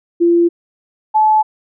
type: tone pair in turn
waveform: sine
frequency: 342.5 / 863 Hz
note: F4 / A5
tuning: -34 / -34 cents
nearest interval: octave + major third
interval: 1600 cents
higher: second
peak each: -8 dBFS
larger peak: neither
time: 0.2-0.49 / 1.14-1.43 s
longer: neither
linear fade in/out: 20 ms
effects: none